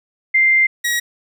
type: tone pair in turn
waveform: sine / sawtooth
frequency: 2093 / 1905.5 Hz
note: C7 / A#6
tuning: 0 / +38 cents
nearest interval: major second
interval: 162 cents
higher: first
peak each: -10 / -13 dBFS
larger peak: first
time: 0.34-0.67 / 0.84-1 s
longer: first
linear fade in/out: 10 ms
effects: none